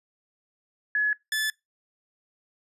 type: tone pair in turn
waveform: sine / sawtooth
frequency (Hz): 1697 / 1737.7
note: G#6 / A6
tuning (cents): +37 / -22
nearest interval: unison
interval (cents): 41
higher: second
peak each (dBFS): -21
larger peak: neither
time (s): 0.95-1.13 / 1.32-1.5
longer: neither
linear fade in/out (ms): 2
effects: noise-tail reverb RT60 0.2 s tail -24 dB re dry + resampled to 32000 Hz